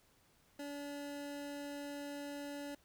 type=tone; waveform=25% pulse; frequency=286.7 Hz; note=D4; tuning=42 cents flat; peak=-39 dBFS; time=0.59-2.75 s; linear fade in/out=5 ms; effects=pink hiss -70 dBFS RMS until 2.84 s